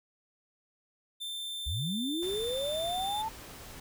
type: tone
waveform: 45% pulse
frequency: 3562 Hz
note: A7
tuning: 21 cents sharp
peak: -36 dBFS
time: 1.2-3.23 s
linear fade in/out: 20 ms
type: linear sweep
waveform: sine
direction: up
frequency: 58.5 to 899 Hz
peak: -31 dBFS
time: 1.66-3.29 s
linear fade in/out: 10 ms
type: noise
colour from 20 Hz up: pink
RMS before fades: -47 dBFS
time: 2.22-3.8 s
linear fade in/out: 5 ms
effects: none